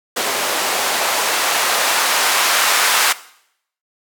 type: noise with band-pass filter sweep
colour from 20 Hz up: blue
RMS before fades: -17 dBFS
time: 0.16-3.13 s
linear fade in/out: 10 ms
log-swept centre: 510 to 1100 Hz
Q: 0.95
effects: noise-tail reverb RT60 0.7 s tail -18 dB re dry